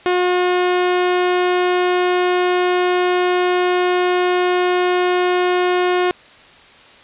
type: tone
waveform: sawtooth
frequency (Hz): 360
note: F#4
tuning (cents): -47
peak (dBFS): -10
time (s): 0.06-6.11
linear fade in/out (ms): 0
effects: white hiss -44 dBFS RMS until 7.03 s + resampled to 8000 Hz